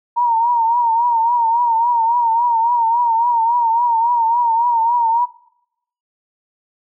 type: tone with vibrato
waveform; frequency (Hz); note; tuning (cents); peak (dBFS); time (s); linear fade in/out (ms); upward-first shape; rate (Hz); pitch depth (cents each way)
sine; 934; A#5; +3; -12; 0.16-5.26; 20; triangle; 3.6; 82
effects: noise-tail reverb RT60 0.8 s tail -23 dB re dry

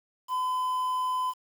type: tone with quantisation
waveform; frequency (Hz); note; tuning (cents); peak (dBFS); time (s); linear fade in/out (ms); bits
triangle; 1014; B5; +45; -24; 0.28-1.34; 50; 8
effects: none

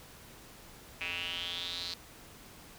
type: tone with band-pass filter sweep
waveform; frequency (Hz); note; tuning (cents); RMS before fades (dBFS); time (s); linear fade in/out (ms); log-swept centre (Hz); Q
square; 87.5; F2; +4; -38; 1.01-1.94; 0; 2500 to 4300; 7
effects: pink hiss -53 dBFS RMS until 2.78 s

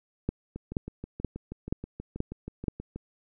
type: two click trains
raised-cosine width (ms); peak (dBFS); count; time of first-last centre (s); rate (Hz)
3; -14 / -24; 6 / 16; 0.29-2.682 / 0.56-2.96; 2.09 / 6.25
effects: none

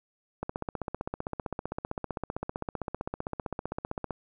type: click train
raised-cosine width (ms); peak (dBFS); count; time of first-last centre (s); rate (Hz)
1; -18; 58; 0.43-4.107; 15.5
effects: none

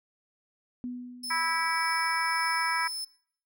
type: tone with exponential decay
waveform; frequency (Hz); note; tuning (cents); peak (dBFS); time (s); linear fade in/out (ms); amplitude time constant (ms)
sine; 246.9; B3; 0; -31; 0.84-1.95; 0; 240
type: tone with tremolo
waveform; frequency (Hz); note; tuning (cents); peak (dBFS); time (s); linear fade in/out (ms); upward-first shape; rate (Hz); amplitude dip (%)
sawtooth; 5250; E8; -8; -30; 1.23-3.05; 10; triangle; 1.8; 25
type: harmonic tone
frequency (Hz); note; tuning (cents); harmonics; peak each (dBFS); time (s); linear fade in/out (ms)
327.4; E4; -12; 3 / 4 / 5 / 6 / 7; -31 / -32 / -33 / -34 / -34; 1.3-2.88; 10
effects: noise-tail reverb RT60 0.6 s tail -23 dB re dry

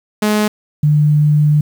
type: tone pair in turn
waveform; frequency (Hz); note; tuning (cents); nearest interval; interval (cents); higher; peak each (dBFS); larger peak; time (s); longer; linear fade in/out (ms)
sawtooth / sine; 211.4 / 149.48; G#3 / D3; +31 / +31; tritone; 600; first; -8; neither; 0.22-0.48 / 0.83-1.61; second; 5
effects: 7-bit

